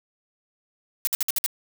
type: noise bursts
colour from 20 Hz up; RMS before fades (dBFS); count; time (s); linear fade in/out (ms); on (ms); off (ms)
blue; -23; 6; 1.05-1.462; 0; 22; 56
effects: none